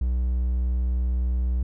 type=tone; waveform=triangle; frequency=61.74 Hz; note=B1; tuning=in tune; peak=-19 dBFS; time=0.01-1.63 s; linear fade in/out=5 ms; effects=none